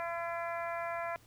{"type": "harmonic tone", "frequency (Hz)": 338.8, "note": "E4", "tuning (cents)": 48, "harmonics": [2, 3, 4, 5, 6, 7], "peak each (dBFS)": [-37, -41, -43, -45, -47, -48], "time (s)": [0, 1.16], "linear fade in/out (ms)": 0, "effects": ["added 111 Hz sine -63 dBFS peak until 1.26 s", "pink hiss -63 dBFS RMS until 1.26 s"]}